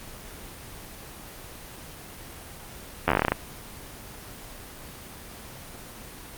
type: slowing click train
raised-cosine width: 0.5 ms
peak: -5 dBFS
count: 12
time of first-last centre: 3.08-3.32 s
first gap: 11 ms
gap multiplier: 1.13
effects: pink hiss -42 dBFS RMS until 6.37 s + Opus 24 kbps